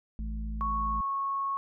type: harmonic tone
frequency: 54.3 Hz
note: A1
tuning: 22 cents flat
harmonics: 1 / 3 / 4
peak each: -32 / -47 / -41 dBFS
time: 0.19-1.01 s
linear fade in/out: 0 ms
type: tone with pitch glide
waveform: sine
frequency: 1108.7 to 1099.8 Hz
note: C#6 to C#6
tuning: 0 to -14 cents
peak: -28 dBFS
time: 0.61-1.57 s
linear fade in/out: 0 ms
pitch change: -14 cents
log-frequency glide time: 0.71-1 s
effects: none